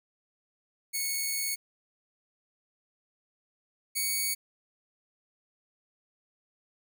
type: tone pair in turn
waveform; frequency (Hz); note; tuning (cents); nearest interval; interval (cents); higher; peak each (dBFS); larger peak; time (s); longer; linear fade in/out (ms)
5% pulse; 2211 / 2235; C#7 / C#7; -5 / +14; unison; 19; second; -19 / -18; second; 0.93-1.56 / 3.95-4.35; first; 20
effects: none